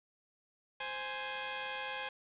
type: tone pair together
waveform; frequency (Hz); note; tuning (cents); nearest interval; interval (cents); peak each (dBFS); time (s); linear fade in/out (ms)
10% pulse; 523.2 / 830.6; C5 / G#5; 0 / 0; minor sixth; 800; -33 / -31; 0.8-2.09; 5
effects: resampled to 8000 Hz + 9-bit